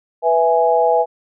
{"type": "chord", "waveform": "sine", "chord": "E major", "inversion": "second", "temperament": "equal", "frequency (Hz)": [493.9, 659.3, 830.6], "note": ["B4", "E5", "G#5"], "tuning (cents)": [0, 0, 0], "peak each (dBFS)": -16, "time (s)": [0.22, 1.06], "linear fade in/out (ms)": 50, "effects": []}